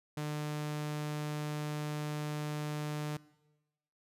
sawtooth tone, 150 Hz, D3, 37 cents sharp, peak -31 dBFS, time 0.17-3.17 s, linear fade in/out 5 ms, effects noise-tail reverb RT60 1.0 s tail -20 dB re dry + resampled to 32000 Hz

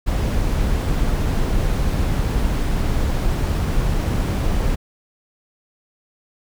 brown noise, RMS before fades -19 dBFS, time 0.06-4.76 s, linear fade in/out 20 ms, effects none

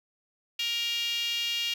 5% pulse tone with high-pass filter, 469.3 Hz, A#4, 12 cents sharp, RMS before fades -30 dBFS, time 0.59-1.74 s, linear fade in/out 5 ms, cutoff 2800 Hz, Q 5.1, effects none

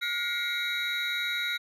triangle tone cluster, 1427 / 1917 / 2131 / 2274 / 3836 Hz, F6 / A#6 / C7 / C#7 / A#7, +37 / +48 / +31 / +44 / +49 cents, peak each -31 / -38 / -34 / -37 / -30 dBFS, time 0.01-1.58 s, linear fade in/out 20 ms, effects none

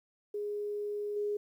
sine tone with level steps, 414 Hz, G#4, 5 cents flat, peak -33 / -30 dBFS, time 0.34-1.37 s, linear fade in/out 5 ms, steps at 1.16 s, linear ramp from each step 5 ms, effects 11-bit

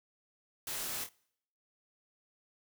white noise with echo, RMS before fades -39 dBFS, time 0.67-1.04 s, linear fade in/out 2 ms, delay 25 ms, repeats 2, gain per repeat -7 dB, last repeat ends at 1.09 s, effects noise-tail reverb RT60 0.7 s tail -25 dB re dry

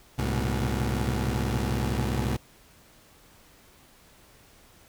20% pulse tone cluster, 66.1 / 106.8 / 121.2 / 125.6 Hz, C2 / G#2 / B2 / B2, +18 / +49 / -32 / +30 cents, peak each -23 / -26 / -28 / -32 dBFS, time 0.18-2.37 s, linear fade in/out 10 ms, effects pink hiss -56 dBFS RMS until 4.88 s

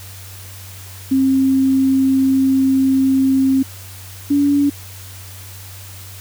sine tone pair in turn, 266.5 / 284.9 Hz, C4 / C#4, +32 / +48 cents, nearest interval minor second, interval 116 cents, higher second, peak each -11 dBFS, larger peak neither, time 1.11-3.63 / 4.3-4.7 s, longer first, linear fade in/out 10 ms, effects added 95 Hz sine -35 dBFS peak until 6.2 s + white hiss -38 dBFS RMS until 6.2 s

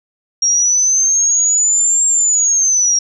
sine linear two-way sweep, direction up then down, 5610 to 7459 to 5610 Hz, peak -10 dBFS, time 0.42-2.99 s, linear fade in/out 5 ms, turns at 2.06 s, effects none

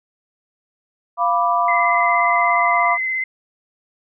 sine chord, B diminished, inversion second, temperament equal with one note detuned, 695.6 / 987.8 / 1174.7 Hz, F5 / B5 / D6, -7 / 0 / 0 cents, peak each -19 dBFS, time 1.17-2.98 s, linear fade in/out 50 ms
sine tone with vibrato, 2055 Hz, C7, 32 cents flat, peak -19 dBFS, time 1.68-3.24 s, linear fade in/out 5 ms, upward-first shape square, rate 17 Hz, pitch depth 17 cents each way
effects none

